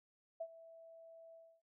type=tone with ADSR envelope; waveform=sine; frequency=658 Hz; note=E5; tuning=3 cents flat; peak=-38 dBFS; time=0.4-1.62 s; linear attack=10 ms; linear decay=60 ms; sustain=-17 dB; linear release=280 ms; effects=none